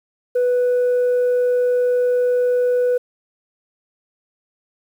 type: tone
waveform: sine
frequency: 493.9 Hz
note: B4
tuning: in tune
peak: -12 dBFS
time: 0.35-2.98 s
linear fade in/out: 10 ms
effects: tanh soft clip ceiling -13 dBFS + 8-bit